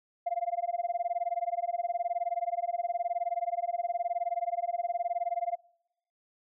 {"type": "tone with tremolo", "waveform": "sine", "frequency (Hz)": 695, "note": "F5", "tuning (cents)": -9, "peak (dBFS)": -24, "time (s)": [0.26, 5.56], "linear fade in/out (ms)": 10, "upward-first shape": "sine", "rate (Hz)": 19, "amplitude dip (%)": 100, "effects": ["noise-tail reverb RT60 0.9 s tail -26 dB re dry", "tanh soft clip ceiling -23 dBFS"]}